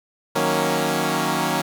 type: chord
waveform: 10% pulse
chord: D# minor seventh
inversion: none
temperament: equal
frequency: 155.56 / 185 / 233.1 / 277.2 Hz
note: D#3 / F#3 / A#3 / C#4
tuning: 0 / 0 / 0 / 0 cents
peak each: -17 dBFS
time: 0.35-1.62 s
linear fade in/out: 10 ms
effects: 8-bit